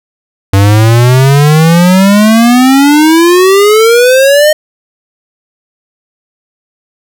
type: exponential sweep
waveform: square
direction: up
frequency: 96.4 to 620 Hz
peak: -3 dBFS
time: 0.53-4.53 s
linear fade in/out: 5 ms
effects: none